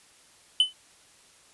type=tone with exponential decay; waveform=triangle; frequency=3024 Hz; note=F#7; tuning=37 cents sharp; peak=-12 dBFS; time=0.6-0.73 s; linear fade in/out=2 ms; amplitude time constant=28 ms; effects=white hiss -57 dBFS RMS until 1.53 s + resampled to 24000 Hz